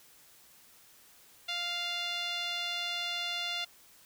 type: tone with low-pass filter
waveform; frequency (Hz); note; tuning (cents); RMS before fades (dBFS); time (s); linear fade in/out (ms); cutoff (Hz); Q
5% pulse; 698.5; F5; 0; -35; 1.48-3.65; 10; 3500; 2.6
effects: white hiss -59 dBFS RMS until 4.05 s